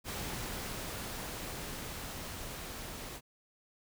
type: noise with level ramp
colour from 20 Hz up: pink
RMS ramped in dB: -39 to -44 dBFS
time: 0.04-3.21 s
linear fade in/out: 50 ms
effects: none